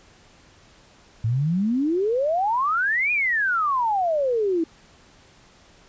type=exponential two-way sweep; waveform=sine; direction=up then down; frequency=106.5 to 2489 to 316.5 Hz; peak=-19 dBFS; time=1.24-4.64 s; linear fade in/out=5 ms; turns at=3.12 s; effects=pink hiss -53 dBFS RMS until 5.88 s + resampled to 16000 Hz